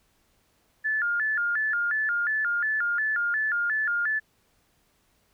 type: tone with vibrato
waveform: sine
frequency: 1568 Hz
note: G6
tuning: in tune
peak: -23 dBFS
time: 0.84-4.2 s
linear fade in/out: 20 ms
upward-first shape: square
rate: 2.8 Hz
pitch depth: 180 cents each way
effects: pink hiss -67 dBFS RMS until 5.33 s